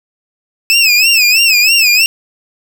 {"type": "tone with vibrato", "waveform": "25% pulse", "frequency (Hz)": 2586, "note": "E7", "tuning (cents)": -34, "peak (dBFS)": -3, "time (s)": [0.7, 2.06], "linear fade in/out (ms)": 0, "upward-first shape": "sine", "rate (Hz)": 3.1, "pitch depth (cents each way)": 130, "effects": []}